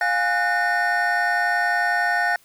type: tone cluster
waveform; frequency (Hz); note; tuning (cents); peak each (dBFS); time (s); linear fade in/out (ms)
triangle; 707 / 818 / 1479 / 1821; F5 / G#5 / F#6 / A#6; +21 / -26 / -1 / -41; -22 / -25 / -22 / -21; 0.01-2.36; 2
effects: white hiss -56 dBFS RMS until 2.44 s